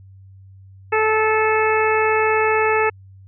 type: harmonic tone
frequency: 435.9 Hz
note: A4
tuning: 16 cents flat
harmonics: 1 / 2 / 3 / 4 / 5 / 6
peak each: -18 / -21 / -23 / -24 / -25 / -26 dBFS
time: 0.92-2.9 s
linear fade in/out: 10 ms
effects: added 96 Hz sine -41 dBFS peak until 3.27 s